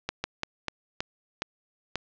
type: slowing click train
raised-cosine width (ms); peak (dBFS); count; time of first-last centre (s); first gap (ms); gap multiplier
0.2; -11; 7; 0.09-1.956; 150; 1.29
effects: low-pass 5000 Hz 12 dB/octave